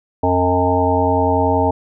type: harmonic tone with a mistuned harmonic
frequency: 90.4 Hz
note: F#2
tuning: 40 cents flat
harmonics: 1 / 3 / 5 / 7 / 9 / 10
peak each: -20 / -20 / -20 / -20 / -20 / -20 dBFS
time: 0.23-1.71 s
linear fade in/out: 5 ms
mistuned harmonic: 1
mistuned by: -31 cents
effects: none